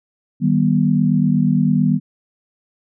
sine chord, Eb augmented, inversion none, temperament just, 155.56 / 194.45 / 243.1 Hz, Eb3 / G3 / B3, 0 / -14 / -27 cents, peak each -17 dBFS, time 0.4-2 s, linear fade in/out 50 ms, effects none

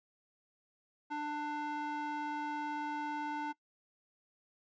square tone with band-pass filter, 297 Hz, D4, 20 cents sharp, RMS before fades -38 dBFS, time 1.1-3.53 s, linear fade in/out 20 ms, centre 990 Hz, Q 1.5, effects noise-tail reverb RT60 0.1 s tail -21 dB re dry + resampled to 16000 Hz

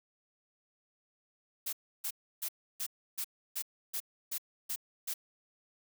blue noise bursts, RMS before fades -36 dBFS, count 10, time 1.66-5.14 s, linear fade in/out 10 ms, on 69 ms, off 310 ms, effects none

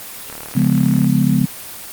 click train, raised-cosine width 0.5 ms, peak -17 dBFS, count 29, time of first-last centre 0.3-1.045 s, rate 37.6 Hz
sine chord, C# dominant seventh, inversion none, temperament just, 138.59 / 173.24 / 207.9 / 249.5 Hz, C#3 / E#3 / G#3 / B3, 0 / -14 / +2 / +18 cents, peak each -17 dBFS, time 0.55-1.46 s, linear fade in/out 10 ms
effects white hiss -32 dBFS RMS until 1.92 s + Opus 24 kbps

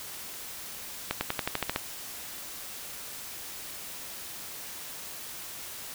accelerating click train, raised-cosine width 0.3 ms, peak -11 dBFS, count 9, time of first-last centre 1.11-1.761 s, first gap 100 ms, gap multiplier 0.94, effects white hiss -41 dBFS RMS until 5.94 s

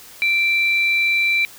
sine tone pair together, 2349 / 3951 Hz, D7 / B7, 0 / 0 cents, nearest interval major sixth, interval 900 cents, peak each -15 / -27 dBFS, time 0.22-1.45 s, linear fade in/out 0 ms, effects white hiss -42 dBFS RMS until 1.58 s

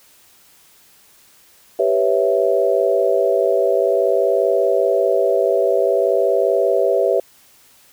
sine chord, C# half-diminished seventh, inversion second, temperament equal, 392 / 493.9 / 554.4 / 659.3 Hz, G4 / B4 / C#5 / E5, 0 / 0 / 0 / 0 cents, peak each -19 dBFS, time 1.79-7.2 s, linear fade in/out 5 ms, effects white hiss -51 dBFS RMS until 7.92 s

